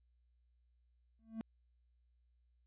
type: tone with exponential growth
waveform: triangle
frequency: 223.6 Hz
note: A3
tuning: 28 cents sharp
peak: -34 dBFS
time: 1.19-1.41 s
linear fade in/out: 0 ms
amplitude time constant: 47 ms
effects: added 60 Hz sine -70 dBFS peak until 2.66 s + resampled to 8000 Hz